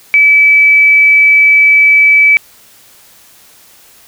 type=tone; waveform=sine; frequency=2300 Hz; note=D7; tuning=37 cents flat; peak=-3 dBFS; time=0.14-2.37 s; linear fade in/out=0 ms; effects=white hiss -42 dBFS RMS until 4.07 s